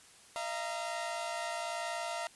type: chord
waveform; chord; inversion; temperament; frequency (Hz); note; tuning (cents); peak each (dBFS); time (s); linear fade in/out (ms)
sawtooth; Eb suspended second; none; equal with one note detuned; 622.3 / 683.3 / 932.3; Eb5 / F5 / Bb5; 0 / -38 / 0; -39 / -34 / -37; 0.36-2.27; 0
effects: white hiss -58 dBFS RMS until 2.35 s + resampled to 24000 Hz